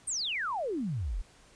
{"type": "exponential sweep", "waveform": "sine", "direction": "down", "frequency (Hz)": [9020, 34.79], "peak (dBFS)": -30, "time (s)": [0.07, 1.22], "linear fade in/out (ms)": 10, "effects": ["pink hiss -59 dBFS RMS until 1.55 s", "resampled to 22050 Hz"]}